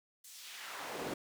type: noise with high-pass filter sweep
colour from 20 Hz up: brown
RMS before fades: -44 dBFS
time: 0.24-1.14 s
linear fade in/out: 5 ms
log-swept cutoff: 7700 to 270 Hz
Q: 1
effects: none